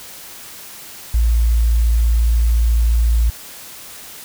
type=tone; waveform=sine; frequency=57.1 Hz; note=A#1; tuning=35 cents flat; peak=-11 dBFS; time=1.14-3.3 s; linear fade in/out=5 ms; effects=white hiss -36 dBFS RMS until 4.24 s